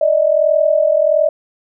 sine tone pair together, 590 / 631.4 Hz, D5 / D#5, +8 / +25 cents, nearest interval minor second, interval 117 cents, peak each -13 dBFS, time 0.01-1.29 s, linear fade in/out 5 ms, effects none

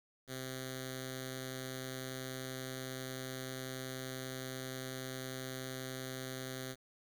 5% pulse tone with notch filter, 130.3 Hz, C3, 7 cents flat, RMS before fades -43 dBFS, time 0.27-6.76 s, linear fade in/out 50 ms, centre 950 Hz, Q 0.66, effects 10-bit

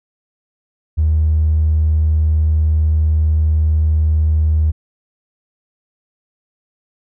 triangle tone with tanh clipping, 77.78 Hz, D#2, in tune, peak -10 dBFS, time 0.97-4.72 s, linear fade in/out 20 ms, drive 1 dB, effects none

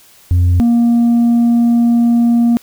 sine tone pair in turn, 88.3 / 235.7 Hz, F2 / A#3, +20 / +19 cents, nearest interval octave + perfect fourth, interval 1699 cents, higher second, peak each -5 dBFS, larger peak neither, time 0.31-0.6 / 0.6-2.57 s, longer second, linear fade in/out 0 ms, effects tanh soft clip ceiling -7 dBFS + white hiss -45 dBFS RMS until 2.62 s

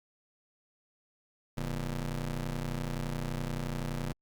25% pulse ring-modulated tone, 89.5 Hz, F2, 43 cents sharp, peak -26 dBFS, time 1.57-4.13 s, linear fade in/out 10 ms, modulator 60.6 Hz, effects Opus 48 kbps

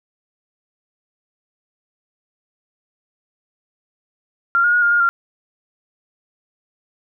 sine tone with pitch steps, 1385 / 1430 / 1447 / 1408 / 1421 / 1385 Hz, F6 / F6 / F#6 / F6 / F6 / F6, -15 / +41 / -39 / +14 / +30 / -15 cents, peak -12 dBFS, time 4.55-5.09 s, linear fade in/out 0 ms, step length 90 ms, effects none

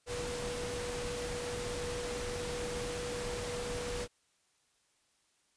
sine tone in noise, 486.1 Hz, B4, 28 cents flat, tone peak -38 dBFS, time 0.06-4.08 s, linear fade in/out 50 ms, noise pink, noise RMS -40 dBFS, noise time 0.06-4.08 s, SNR -1 dB, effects white hiss -73 dBFS RMS until 5.56 s + resampled to 22050 Hz

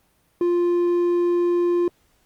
sine tone with hard clipping, 349.2 Hz, F4, in tune, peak -18 dBFS, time 0.41-1.88 s, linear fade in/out 2 ms, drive 3 dB, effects pink hiss -63 dBFS RMS until 2.25 s + Opus 32 kbps

